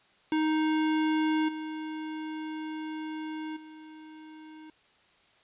square tone with level steps, 311.8 Hz, D#4, 4 cents sharp, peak -25 / -35 / -46 dBFS, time 0.32-4.7 s, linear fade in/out 2 ms, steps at 1.48 / 3.56 s, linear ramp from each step 10 ms, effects white hiss -63 dBFS RMS until 5.43 s + resampled to 8000 Hz

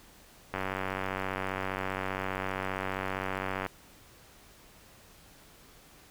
click train, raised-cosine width 0.5 ms, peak -17 dBFS, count 298, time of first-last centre 0.54-3.663 s, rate 95.1 Hz, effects pink hiss -56 dBFS RMS until 6.1 s

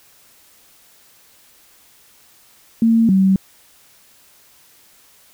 sine tone pair in turn, 227.5 / 191.3 Hz, A#3 / G3, -42 / -42 cents, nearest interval minor third, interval 300 cents, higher first, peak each -10 dBFS, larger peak neither, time 2.82-3.09 / 3.09-3.36 s, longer neither, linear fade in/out 2 ms, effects white hiss -51 dBFS RMS until 5.33 s

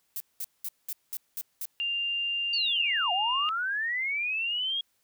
violet noise bursts, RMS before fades -34 dBFS, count 7, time 0.16-1.654 s, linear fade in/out 0 ms, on 42 ms, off 200 ms
sine tone with pitch glide, 2794 to 2815 Hz, F7 to F7, 0 to +13 cents, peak -27 dBFS, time 1.8-3.49 s, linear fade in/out 0 ms, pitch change +13 cents, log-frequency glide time 2.44-3.33 s
sine linear two-way sweep, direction down then up, 4660 to 698.5 to 3299 Hz, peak -27 dBFS, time 2.53-4.81 s, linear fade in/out 5 ms, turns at 3.12 s
effects white hiss -72 dBFS RMS until 5.03 s

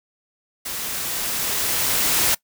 white noise with level ramp, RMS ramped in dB -29 to -18 dBFS, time 0.65-2.35 s, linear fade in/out 10 ms, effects noise-tail reverb RT60 0.1 s tail -22 dB re dry

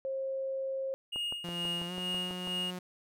sine tone, 535 Hz, C5, 38 cents sharp, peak -32 dBFS, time 0.05-0.94 s, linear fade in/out 0 ms
triangle tone with tremolo, 2855 Hz, F7, 37 cents sharp, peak -30 dBFS, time 1.12-2.71 s, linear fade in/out 10 ms, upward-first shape sine, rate 2.2 Hz, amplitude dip 70%
click train, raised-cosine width 1 ms, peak -29 dBFS, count 9, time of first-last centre 1.16-2.474 s, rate 6.09 Hz
sawtooth tone with pitch glide, 173.2 to 181.18 Hz, F3 to F#3, -14 to -36 cents, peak -34 dBFS, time 1.44-2.79 s, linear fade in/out 5 ms, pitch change +78 cents, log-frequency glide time 1.87-1.92 s
effects none

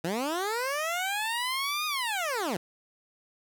15% pulse linear two-way sweep, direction up then down, 155.56 to 1244.5 to 155.56 Hz, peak -22 dBFS, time 0.04-2.57 s, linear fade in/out 5 ms, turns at 1.86 s, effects none

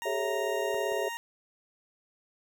20% pulse tone, 932.3 Hz, A#5, in tune, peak -30 dBFS, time 0.02-1.17 s, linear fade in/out 0 ms
sine chord, A dominant seventh, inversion third, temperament equal with one note detuned, 392 / 430 / 554.4 / 659.3 Hz, G4 / A4 / C#5 / E5, 0 / -40 / 0 / 0 cents, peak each -34 dBFS, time 0.05-1.09 s, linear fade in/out 10 ms
clicks, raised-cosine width 1 ms, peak -32 / -35 dBFS, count 2, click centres 0.744 / 0.921 s
effects none

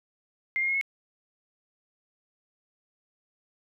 sine tone with pitch steps, 2107 / 2133 / 2159 / 2185 Hz, C7 / C7 / C#7 / C#7, +12 / +33 / -46 / -26 cents, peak -24 dBFS, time 0.56-0.812 s, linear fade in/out 0 ms, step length 63 ms, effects none

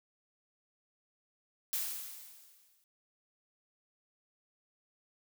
blue noise with exponential decay, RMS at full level -33 dBFS, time 1.73-2.84 s, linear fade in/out 0 ms, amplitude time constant 240 ms, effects none

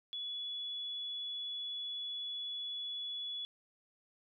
sine tone, 3408 Hz, G#7, 44 cents sharp, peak -38 dBFS, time 0.13-3.45 s, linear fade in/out 0 ms, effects none

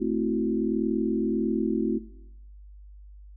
sine chord, F# half-diminished seventh, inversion first, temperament equal, 220 / 261.6 / 329.6 / 370 Hz, A3 / C4 / E4 / F#4, 0 / 0 / 0 / 0 cents, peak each -29 dBFS, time 0-1.99 s, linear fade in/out 20 ms, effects noise-tail reverb RT60 0.8 s tail -18 dB re dry + added 50 Hz sine -44 dBFS peak until 3.36 s

